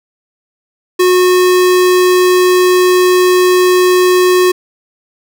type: tone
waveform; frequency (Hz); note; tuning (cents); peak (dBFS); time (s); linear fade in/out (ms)
square; 364.1; F#4; -28; -7; 0.99-4.52; 10
effects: none